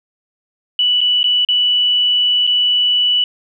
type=tone with dropouts; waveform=sine; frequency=2960 Hz; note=F#7; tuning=in tune; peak=-11 dBFS; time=0.79-3.24 s; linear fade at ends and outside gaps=2 ms; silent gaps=1.007-1.013 / 1.231-1.241 / 1.449-1.487 / 2.468-2.474 s; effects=none